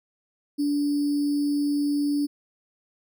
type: tone with sample-and-hold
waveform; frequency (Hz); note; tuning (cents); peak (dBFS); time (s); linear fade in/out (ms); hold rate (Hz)
sine; 289.4; D4; -25; -21; 0.58-2.27; 20; 4900
effects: none